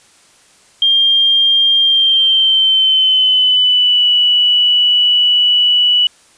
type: tone with pitch glide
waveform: sine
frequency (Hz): 3200 to 2951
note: G7 to F#7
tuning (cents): +35 to -5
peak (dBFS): -8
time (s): 0.82-6.07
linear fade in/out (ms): 2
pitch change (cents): -140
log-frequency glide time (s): 1.79-4.07
effects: white hiss -48 dBFS RMS until 6.37 s + resampled to 22050 Hz